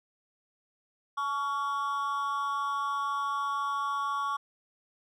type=tone with amplitude modulation; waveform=triangle; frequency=1124 Hz; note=C#6; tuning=24 cents sharp; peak=-23 dBFS; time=1.17-4.37 s; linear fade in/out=10 ms; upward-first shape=sine; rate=266 Hz; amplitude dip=80%; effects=none